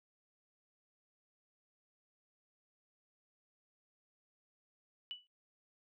sine tone with exponential decay, 2960 Hz, F#7, in tune, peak -37 dBFS, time 5.11-5.27 s, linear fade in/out 0 ms, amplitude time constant 34 ms, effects noise-tail reverb RT60 0.2 s tail -21 dB re dry

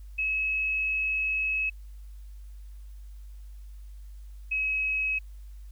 sine tone pair in turn, 2574 / 2558 Hz, E7 / D#7, -42 / +47 cents, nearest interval unison, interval 11 cents, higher first, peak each -25 / -25 dBFS, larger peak neither, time 0.18-1.7 / 4.51-5.19 s, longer first, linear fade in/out 10 ms, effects added 50 Hz sine -41 dBFS peak until 5.71 s + white hiss -66 dBFS RMS until 5.71 s

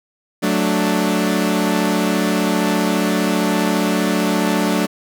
sawtooth chord, D major, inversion first, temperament equal, 185 / 220 / 293.7 Hz, F#3 / A3 / D4, 0 / 0 / 0 cents, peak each -16 dBFS, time 0.42-4.87 s, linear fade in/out 20 ms, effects none

